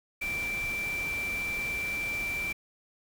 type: tone in noise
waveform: sine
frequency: 2345 Hz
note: D7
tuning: 3 cents flat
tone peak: -30 dBFS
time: 0.21-2.53 s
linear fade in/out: 10 ms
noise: pink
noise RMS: -41 dBFS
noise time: 0.21-2.53 s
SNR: +8 dB
effects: none